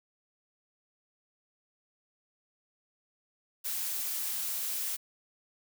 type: noise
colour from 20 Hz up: blue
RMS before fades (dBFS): -34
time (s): 3.64-4.97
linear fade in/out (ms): 20
effects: none